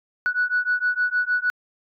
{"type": "beating tone pair", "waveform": "sine", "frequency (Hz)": [1472, 1478.5], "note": ["F#6", "F#6"], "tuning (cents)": [-9, -2], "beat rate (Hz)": 6.5, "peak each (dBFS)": -22, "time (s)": [0.26, 1.5], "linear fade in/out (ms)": 0, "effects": ["tanh soft clip ceiling -13 dBFS"]}